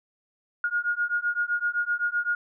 sine beating tone pair, 1427 / 1434.8 Hz, F6 / F6, +37 / +46 cents, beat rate 7.8 Hz, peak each -27 dBFS, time 0.64-2.35 s, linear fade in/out 2 ms, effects none

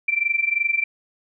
sine tone with amplitude modulation, 2349 Hz, D7, in tune, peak -15 dBFS, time 0.08-0.84 s, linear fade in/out 5 ms, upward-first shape sine, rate 22.9 Hz, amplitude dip 85%, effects none

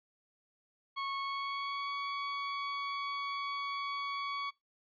sawtooth tone with pitch glide, 1100 to 1124.4 Hz, C#6 to C#6, -14 to +24 cents, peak -31 dBFS, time 0.96-4.51 s, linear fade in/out 20 ms, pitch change +38 cents, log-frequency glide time 1.16-1.92 s, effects noise-tail reverb RT60 0.2 s tail -22 dB re dry + resampled to 11025 Hz

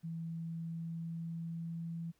sine tone with pitch glide, 164.81 to 166.72 Hz, E3 to E3, 0 to +20 cents, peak -38 dBFS, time 0.03-2.12 s, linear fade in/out 20 ms, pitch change +20 cents, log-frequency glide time 0.18-1.95 s, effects pink hiss -75 dBFS RMS until 2.19 s

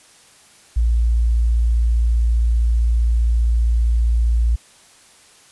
sine tone, 57.6 Hz, A#1, 20 cents flat, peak -13 dBFS, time 0.76-4.56 s, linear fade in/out 10 ms, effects white hiss -49 dBFS RMS until 5.51 s + resampled to 24000 Hz

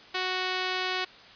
5% pulse tone, 370 Hz, F#4, in tune, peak -16 dBFS, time 0.14-1.05 s, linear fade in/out 10 ms, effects white hiss -50 dBFS RMS until 1.35 s + resampled to 11025 Hz

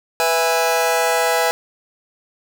sawtooth chord, E major, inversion second, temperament just, 494.4 / 659.3 / 824.1 Hz, B4 / E5 / G#5, +2 / 0 / -14 cents, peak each -16 dBFS, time 0.2-1.51 s, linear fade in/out 0 ms, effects none

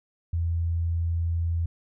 sine tone, 84 Hz, E2, 33 cents sharp, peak -23 dBFS, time 0.33-1.66 s, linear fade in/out 5 ms, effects none

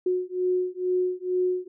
sine beating tone pair, 363.7 / 365.9 Hz, F#4 / F#4, -30 / -19 cents, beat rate 2.2 Hz, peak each -26 dBFS, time 0.06-1.68 s, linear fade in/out 5 ms, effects none

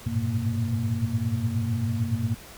sine tone cluster, 96.2 / 106.3 / 113.5 / 122.7 / 230.9 Hz, G2 / G#2 / A#2 / B2 / A#3, -32 / +41 / -46 / -11 / -16 cents, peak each -30 dBFS, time 0.06-2.35 s, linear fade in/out 10 ms, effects pink hiss -45 dBFS RMS until 2.57 s

